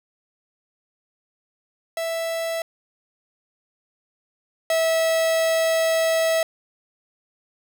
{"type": "tone pair in turn", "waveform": "45% pulse", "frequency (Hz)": [659.3, 650.6], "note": ["E5", "E5"], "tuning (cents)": [0, -23], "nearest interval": "unison", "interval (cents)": 23, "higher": "first", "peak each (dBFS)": [-24, -18], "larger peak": "second", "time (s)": [[1.97, 2.62], [4.7, 6.43]], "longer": "second", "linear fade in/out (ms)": 2, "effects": []}